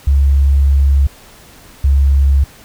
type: tone pair in turn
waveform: sine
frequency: 69.3 / 68.98 Hz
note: C#2 / C#2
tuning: 0 / -8 cents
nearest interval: unison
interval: 8 cents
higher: first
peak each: -7 dBFS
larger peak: neither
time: 0.07-1.07 / 1.84-2.44 s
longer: first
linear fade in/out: 5 ms
effects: pink hiss -41 dBFS RMS until 2.64 s